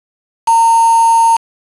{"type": "tone with quantisation", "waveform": "sine", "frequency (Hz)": 916, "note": "A#5", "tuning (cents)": -31, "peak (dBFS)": -6, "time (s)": [0.47, 1.37], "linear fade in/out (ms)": 10, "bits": 3, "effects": ["resampled to 24000 Hz"]}